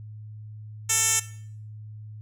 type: tone with band-pass filter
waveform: 10% pulse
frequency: 445.7 Hz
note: A4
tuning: 22 cents sharp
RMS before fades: -23 dBFS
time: 0.89-1.2 s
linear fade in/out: 10 ms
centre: 8200 Hz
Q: 2.7
effects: noise-tail reverb RT60 0.6 s tail -17 dB re dry + added 107 Hz sine -38 dBFS peak until 2.21 s